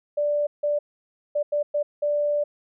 sine tone bursts at uneven times, 587.3 Hz, D5, in tune, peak -20 dBFS, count 6, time 0.17-0.47 / 0.63-0.79 / 1.35-1.43 / 1.52-1.63 / 1.74-1.83 / 2.02-2.44 s, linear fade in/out 10 ms, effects none

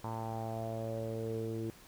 sawtooth tone with low-pass filter sweep, 112.6 Hz, A2, 40 cents sharp, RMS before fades -38 dBFS, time 0.04-1.7 s, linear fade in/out 0 ms, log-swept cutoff 950 to 370 Hz, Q 6, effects pink hiss -57 dBFS RMS until 1.87 s

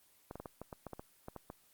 clicks, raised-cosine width 1 ms, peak -29 dBFS, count 12, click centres 0.311 / 0.356 / 0.4 / 0.458 / 0.616 / 0.728 / 0.867 / 0.933 / 0.995 / 1.284 / 1.363 / 1.501 s, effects white hiss -67 dBFS RMS until 1.73 s + Opus 24 kbps

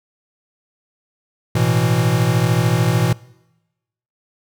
square chord, A suspended second, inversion none, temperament equal, 110 / 123.47 / 164.81 Hz, A2 / B2 / E3, 0 / 0 / 0 cents, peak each -20 / -18 / -20 dBFS, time 1.55-3.13 s, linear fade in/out 5 ms, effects noise-tail reverb RT60 1.0 s tail -23 dB re dry

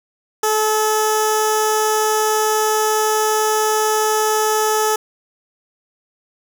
10% pulse tone with notch filter, 431.5 Hz, A4, 34 cents flat, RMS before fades -17 dBFS, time 0.43-4.96 s, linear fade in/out 5 ms, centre 2300 Hz, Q 0.75, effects none

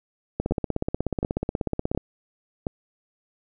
two click trains, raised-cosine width 2 ms, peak -11 / -12 dBFS, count 27 / 4, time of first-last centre 0.4-1.976 / 0.51-2.668 s, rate 16.5 / 1.39 Hz, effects none

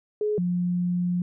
sine tone pair in turn, 421.9 / 177.39 Hz, G#4 / F3, +27 / +27 cents, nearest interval octave + minor third, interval 1500 cents, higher first, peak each -22 dBFS, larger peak neither, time 0.21-0.38 / 0.38-1.22 s, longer second, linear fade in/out 2 ms, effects none

